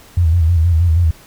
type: tone with vibrato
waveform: sine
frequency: 83.6 Hz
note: E2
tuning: 25 cents sharp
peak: -9 dBFS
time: 0.17-1.11 s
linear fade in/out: 5 ms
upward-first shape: square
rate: 6.3 Hz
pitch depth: 75 cents each way
effects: pink hiss -43 dBFS RMS until 1.26 s